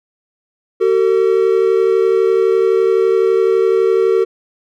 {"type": "tone pair together", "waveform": "triangle", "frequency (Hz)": [380.2, 452.1], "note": ["F#4", "A4"], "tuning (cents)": [47, 47], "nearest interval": "minor third", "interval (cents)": 300, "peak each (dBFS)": -11, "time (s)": [0.8, 4.25], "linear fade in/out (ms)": 20, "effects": []}